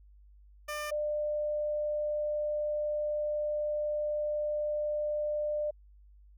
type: tone pair in turn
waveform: 15% pulse / sine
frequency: 598 / 598 Hz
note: D5 / D5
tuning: +31 / +31 cents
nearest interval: unison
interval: 0 cents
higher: neither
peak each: -28 / -29 dBFS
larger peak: first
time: 0.68-0.91 / 0.91-5.71 s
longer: second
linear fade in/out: 10 ms
effects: added 50 Hz sine -54 dBFS peak until 6.37 s